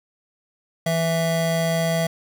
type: tone pair together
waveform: square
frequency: 165 / 660 Hz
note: E3 / E5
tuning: +2 / +2 cents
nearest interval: 2 octaves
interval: 2400 cents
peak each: -23 / -23 dBFS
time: 0.86-2.07 s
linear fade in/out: 5 ms
effects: none